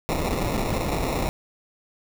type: noise with sample-and-hold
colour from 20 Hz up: pink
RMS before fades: -25 dBFS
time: 0.09-1.29 s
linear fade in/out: 0 ms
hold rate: 1575 Hz
effects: none